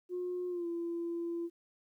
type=tone with pitch glide; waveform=sine; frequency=359.2 to 339.8 Hz; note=F4 to F4; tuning=+49 to -47 cents; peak=-33 dBFS; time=0.09-1.5 s; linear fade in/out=50 ms; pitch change=-96 cents; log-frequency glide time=0.49-0.67 s; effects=tanh soft clip ceiling -30 dBFS + 12-bit